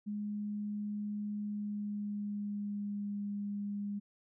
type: tone with pitch glide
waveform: sine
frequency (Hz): 207.7 to 203.5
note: G#3 to G#3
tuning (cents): 0 to -35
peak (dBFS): -35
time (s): 0.06-4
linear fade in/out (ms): 20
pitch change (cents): -35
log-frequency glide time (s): 1.43-3.22
effects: none